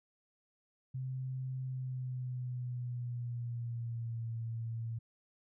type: tone with pitch glide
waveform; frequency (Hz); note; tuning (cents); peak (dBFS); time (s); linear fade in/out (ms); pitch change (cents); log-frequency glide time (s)
sine; 130 to 114.49; C3 to A#2; -11 to -31; -36; 0.94-4.99; 10; -220; 1.64-4.3
effects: none